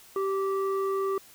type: tone with low-pass filter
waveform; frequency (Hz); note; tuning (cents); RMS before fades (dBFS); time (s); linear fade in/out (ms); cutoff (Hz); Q
square; 389; G4; -13; -28; 0.16-1.18; 2; 1000; 2.8
effects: white hiss -53 dBFS RMS until 1.34 s